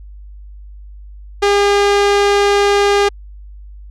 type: tone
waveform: sawtooth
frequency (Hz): 404.7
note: G#4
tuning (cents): -45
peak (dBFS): -6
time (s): 1.42-3.09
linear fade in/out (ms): 10
effects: added 50 Hz sine -32 dBFS peak until 3.9 s + low-pass 6000 Hz 12 dB/octave